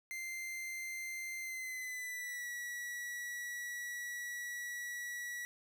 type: tone with pitch glide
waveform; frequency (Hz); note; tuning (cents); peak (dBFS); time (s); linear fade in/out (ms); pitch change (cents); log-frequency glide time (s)
45% pulse; 2087 to 1936; C7 to B6; -5 to -35; -40; 0.11-5.45; 0; -130; 1.4-2.48
effects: none